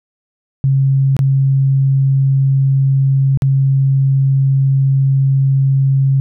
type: tone with dropouts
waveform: sine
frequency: 135.7 Hz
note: C#3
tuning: 36 cents flat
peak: -9 dBFS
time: 0.64-6.2 s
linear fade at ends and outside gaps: 0 ms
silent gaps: 1.166-1.191 / 3.374-3.421 s
effects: none